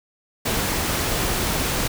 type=noise; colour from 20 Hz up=pink; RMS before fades=-23 dBFS; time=0.45-1.88 s; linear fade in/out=10 ms; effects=none